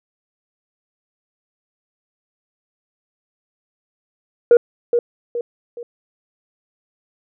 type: tone with echo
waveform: sine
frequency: 476 Hz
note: A#4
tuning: 36 cents sharp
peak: -4 dBFS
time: 4.51-4.57 s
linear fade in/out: 2 ms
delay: 420 ms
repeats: 3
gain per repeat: -8 dB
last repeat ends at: 5.83 s
effects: tanh soft clip ceiling -4 dBFS